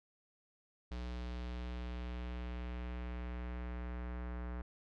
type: tone with low-pass filter sweep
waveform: square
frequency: 60.8 Hz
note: B1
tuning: 26 cents flat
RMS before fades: -42 dBFS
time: 0.91-4.62 s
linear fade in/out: 5 ms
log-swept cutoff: 4400 to 1600 Hz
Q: 1.4
effects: none